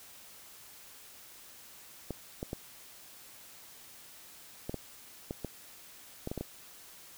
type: clicks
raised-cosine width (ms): 2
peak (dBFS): -22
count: 11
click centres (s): 2.107 / 2.429 / 2.531 / 4.695 / 4.743 / 5.309 / 5.447 / 6.274 / 6.315 / 6.377 / 6.41
effects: white hiss -53 dBFS RMS until 7.17 s